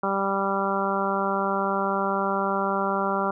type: harmonic tone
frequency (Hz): 196.1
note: G3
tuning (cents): +1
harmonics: 1 / 2 / 3 / 4 / 5 / 6 / 7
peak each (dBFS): -30 / -30 / -30 / -30 / -30 / -30 / -30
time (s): 0.03-3.31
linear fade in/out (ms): 5
effects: none